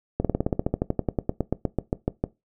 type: slowing click train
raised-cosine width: 2 ms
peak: -9 dBFS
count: 23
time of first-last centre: 0.2-2.239 s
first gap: 47 ms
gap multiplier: 1.06
effects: noise-tail reverb RT60 0.2 s tail -19 dB re dry